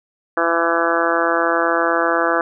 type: harmonic tone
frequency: 167.8 Hz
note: E3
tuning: 31 cents sharp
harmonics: 2 / 3 / 4 / 5 / 6 / 7 / 8 / 9 / 10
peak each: -23 / -22 / -22 / -27 / -26 / -22 / -24 / -23 / -26 dBFS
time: 0.37-2.41 s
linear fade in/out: 2 ms
effects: none